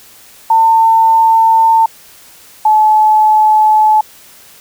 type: tone pair in turn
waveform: sine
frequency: 899 / 860.7 Hz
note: A5 / A5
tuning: +37 / -38 cents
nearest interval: minor second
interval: 75 cents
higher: first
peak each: -5 dBFS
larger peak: neither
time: 0.5-1.86 / 2.65-4.01 s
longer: neither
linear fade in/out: 5 ms
effects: white hiss -40 dBFS RMS until 4.6 s